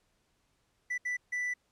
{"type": "tone bursts at uneven times", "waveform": "triangle", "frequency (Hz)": 1978, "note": "B6", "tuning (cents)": 2, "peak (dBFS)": -29, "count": 3, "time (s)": [[0.9, 0.98], [1.05, 1.17], [1.32, 1.54]], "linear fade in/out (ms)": 10, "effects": ["pink hiss -74 dBFS RMS until 1.71 s", "low-pass 10000 Hz 12 dB/octave"]}